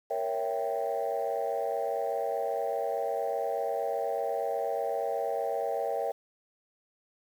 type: chord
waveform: sine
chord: A# diminished seventh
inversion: none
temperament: equal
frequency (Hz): 466.2 / 554.4 / 659.3 / 784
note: A#4 / C#5 / E5 / G5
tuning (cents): 0 / 0 / 0 / 0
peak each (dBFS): -33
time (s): 0.1-6.12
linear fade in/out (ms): 10
effects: tanh soft clip ceiling -21 dBFS + 9-bit